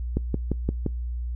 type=click train; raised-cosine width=3 ms; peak=-11 dBFS; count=5; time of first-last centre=0.17-0.863 s; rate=5.77 Hz; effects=noise-tail reverb RT60 0.2 s tail -25 dB re dry + added 60 Hz sine -27 dBFS peak until 1.35 s